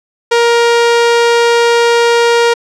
sawtooth tone, 470 Hz, A#4, 14 cents sharp, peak -3 dBFS, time 0.31-2.54 s, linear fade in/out 10 ms, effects low-pass 6000 Hz 12 dB/octave

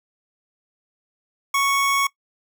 25% pulse tone, 1108.7 Hz, C#6, in tune, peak -14 dBFS, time 1.54-2.07 s, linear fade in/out 5 ms, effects noise-tail reverb RT60 0.1 s tail -21 dB re dry

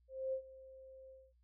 sine tone with ADSR envelope, 527 Hz, C5, 12 cents sharp, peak -34 dBFS, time 0.08-1.33 s, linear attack 250 ms, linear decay 84 ms, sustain -19 dB, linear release 230 ms, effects noise-tail reverb RT60 0.1 s tail -18 dB re dry + added 60 Hz sine -68 dBFS peak until 1.43 s

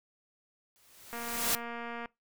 white noise with exponential growth, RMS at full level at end -27 dBFS, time 0.76-1.55 s, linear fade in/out 0 ms, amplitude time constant 170 ms
click train, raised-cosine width 0.5 ms, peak -26 dBFS, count 219, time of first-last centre 1.13-2.058 s, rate 235 Hz
effects noise-tail reverb RT60 0.2 s tail -23 dB re dry

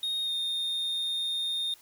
triangle tone with pitch glide, 3717 to 3664 Hz, A#7 to A#7, -6 to -31 cents, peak -27 dBFS, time 0.03-1.74 s, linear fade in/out 2 ms, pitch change -25 cents, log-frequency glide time 0.23-0.32 s, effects white hiss -57 dBFS RMS until 1.81 s

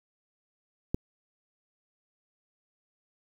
click, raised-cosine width 3 ms, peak -14 dBFS, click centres 0.945 s, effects 8-bit

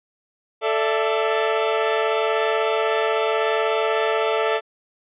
sawtooth chord, A suspended fourth, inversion none, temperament equal with one note detuned, 440 / 587.3 / 668.1 Hz, A4 / D5 / E5, 0 / 0 / +23 cents, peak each -17 / -22 / -20 dBFS, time 0.61-4.61 s, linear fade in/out 50 ms, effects resampled to 8000 Hz

